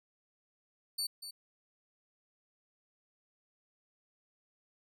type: tone with echo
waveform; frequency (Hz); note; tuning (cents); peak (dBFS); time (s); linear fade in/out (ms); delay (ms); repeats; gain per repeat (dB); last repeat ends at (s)
sawtooth; 4501; C#8; +26; -30; 0.98-1.07; 10; 240; 1; -10; 1.31
effects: none